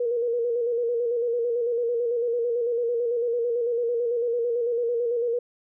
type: tone with vibrato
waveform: sine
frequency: 474 Hz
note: A#4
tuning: 29 cents sharp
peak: -22 dBFS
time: 0-5.39 s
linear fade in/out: 5 ms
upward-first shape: square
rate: 9 Hz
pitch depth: 41 cents each way
effects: none